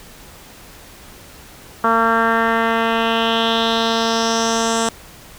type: tone with low-pass filter sweep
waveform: 10% pulse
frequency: 227.5 Hz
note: A#3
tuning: 42 cents flat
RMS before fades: -17 dBFS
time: 1.84-4.89 s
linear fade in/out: 2 ms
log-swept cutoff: 1300 to 7800 Hz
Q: 3.3
effects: pink hiss -41 dBFS RMS until 5.38 s